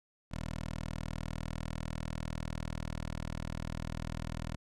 10% pulse tone with notch filter, 40.14 Hz, E1, 45 cents flat, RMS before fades -39 dBFS, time 0.31-4.56 s, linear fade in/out 10 ms, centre 390 Hz, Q 1.6, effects low-pass 9000 Hz 12 dB/octave

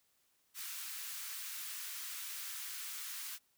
white high-pass noise, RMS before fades -44 dBFS, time 0.54-3.39 s, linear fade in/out 50 ms, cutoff 1200 Hz, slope 24 dB/octave, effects white hiss -75 dBFS RMS until 3.57 s

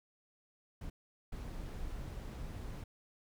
brown noise bursts at uneven times, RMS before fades -43 dBFS, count 2, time 0.81-0.9 / 1.32-2.84 s, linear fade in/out 5 ms, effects none

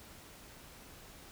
silence, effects pink hiss -54 dBFS RMS until 1.31 s

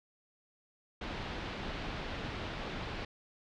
pink low-pass noise, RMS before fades -40 dBFS, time 1.01-3.05 s, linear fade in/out 5 ms, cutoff 4000 Hz, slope 24 dB/octave, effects none

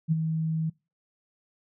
sine tone with ADSR envelope, 160 Hz, D#3, 49 cents sharp, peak -18 dBFS, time 0.08-0.7 s, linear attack 38 ms, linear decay 22 ms, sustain -7 dB, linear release 10 ms, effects noise-tail reverb RT60 0.3 s tail -25 dB re dry

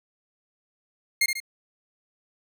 sawtooth tone with echo, 2129 Hz, C7, 30 cents sharp, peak -15 dBFS, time 1.21-1.26 s, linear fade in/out 5 ms, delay 71 ms, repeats 2, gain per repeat -6 dB, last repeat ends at 1.402 s, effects none

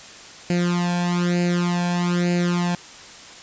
sawtooth tone with flanger, 175.6 Hz, F3, 10 cents sharp, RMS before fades -21 dBFS, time 0.5-2.75 s, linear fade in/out 2 ms, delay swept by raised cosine 0.43 to 1.22 ms, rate 1.1 Hz, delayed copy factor +0.9, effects white hiss -41 dBFS RMS until 3.42 s + resampled to 16000 Hz

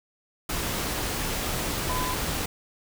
sine tone in noise, 1010 Hz, B5, 39 cents sharp, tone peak -30 dBFS, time 1.89-2.14 s, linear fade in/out 5 ms, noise pink, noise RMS -29 dBFS, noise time 0.49-2.46 s, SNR -4 dB, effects none

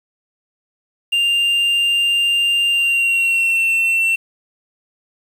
triangle tone with pitch glide, 2794 to 2699 Hz, F7 to E7, 0 to +40 cents, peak -12 dBFS, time 1.12-4.16 s, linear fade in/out 10 ms, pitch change -60 cents, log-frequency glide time 2.7-3.62 s, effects 7-bit

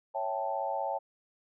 sine chord, A dominant seventh, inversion first, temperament equal, 554.4 / 659.3 / 784 / 880 Hz, C#5 / E5 / G5 / A5, 0 / 0 / 0 / 0 cents, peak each -36 / -37 / -35 / -35 dBFS, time 0.14-0.99 s, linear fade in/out 20 ms, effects none

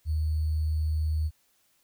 sine tone with sample-and-hold, 77.78 Hz, D#2, in tune, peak -24 dBFS, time 0.05-1.31 s, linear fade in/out 50 ms, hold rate 4410 Hz, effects white hiss -68 dBFS RMS until 1.83 s

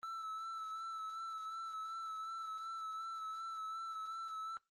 triangle tone with vibrato, 1318.5 Hz, E6, in tune, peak -39 dBFS, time 0.03-4.57 s, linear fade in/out 0 ms, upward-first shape sine, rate 2.7 Hz, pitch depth 26 cents each way, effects noise-tail reverb RT60 0.2 s tail -23 dB re dry + Opus 24 kbps

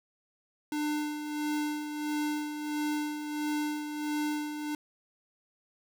square tone with tremolo, 299.4 Hz, D4, 33 cents sharp, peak -29 dBFS, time 0.72-4.75 s, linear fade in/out 2 ms, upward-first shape sine, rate 1.5 Hz, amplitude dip 55%, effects none

